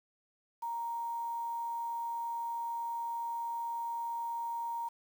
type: tone with quantisation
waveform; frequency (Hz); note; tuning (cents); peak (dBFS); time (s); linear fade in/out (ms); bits
sine; 932.3; A#5; 0; -34; 0.62-4.89; 10; 9
effects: none